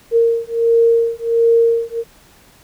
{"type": "beating tone pair", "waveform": "sine", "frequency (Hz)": [461.5, 462.9], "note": ["A#4", "A#4"], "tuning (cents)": [-17, -12], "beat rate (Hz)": 1.4, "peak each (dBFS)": -14, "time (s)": [0.11, 2.04], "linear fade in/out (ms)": 50, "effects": ["pink hiss -48 dBFS RMS until 2.63 s"]}